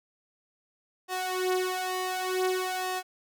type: tone with flanger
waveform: sawtooth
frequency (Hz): 369.8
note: F#4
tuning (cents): -1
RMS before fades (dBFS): -30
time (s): 1.08-3.03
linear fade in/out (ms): 50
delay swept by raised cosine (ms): 1.1 to 4.4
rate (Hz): 0.55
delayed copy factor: +0.8
effects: none